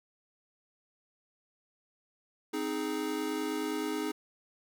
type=chord; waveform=square; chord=Ab major; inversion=first; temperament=equal with one note detuned; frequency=261.6 / 311.1 / 417.2 Hz; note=C4 / Eb4 / Ab4; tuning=0 / 0 / +8 cents; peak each=-39 / -35 / -37 dBFS; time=2.53-4.12 s; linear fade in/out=10 ms; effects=none